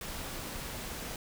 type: noise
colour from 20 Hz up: pink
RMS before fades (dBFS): -40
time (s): 0.01-1.16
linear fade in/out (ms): 2
effects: none